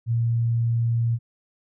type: tone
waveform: sine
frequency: 116.54 Hz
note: A#2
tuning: in tune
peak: -19 dBFS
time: 0.06-1.19 s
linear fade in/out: 50 ms
effects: none